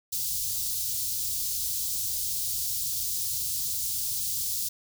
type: band-stop noise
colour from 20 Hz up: white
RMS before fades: -30 dBFS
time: 0.12-4.69 s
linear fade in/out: 10 ms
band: 130 to 4200 Hz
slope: 24 dB/octave
effects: none